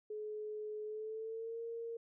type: tone with pitch glide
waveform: sine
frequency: 425.8 to 461.7 Hz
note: G#4 to A#4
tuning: +43 to -17 cents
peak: -40 dBFS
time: 0.1-1.97 s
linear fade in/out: 5 ms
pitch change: +140 cents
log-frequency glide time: 0.85-1.61 s
effects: none